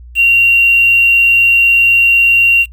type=tone with quantisation; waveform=sine; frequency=2758 Hz; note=F7; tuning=22 cents flat; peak=-5 dBFS; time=0.15-2.66 s; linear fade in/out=50 ms; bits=5; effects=noise-tail reverb RT60 0.1 s tail -23 dB re dry + added 60 Hz sine -31 dBFS peak until 2.72 s